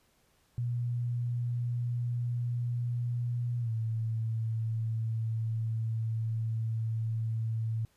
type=tone with pitch glide; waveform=sine; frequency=120.4 to 112.34 Hz; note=B2 to A2; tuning=-44 to +36 cents; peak=-29 dBFS; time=0.58-7.85 s; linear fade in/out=0 ms; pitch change=-120 cents; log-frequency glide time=3.6-3.71 s; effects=pink hiss -69 dBFS RMS until 7.96 s + resampled to 32000 Hz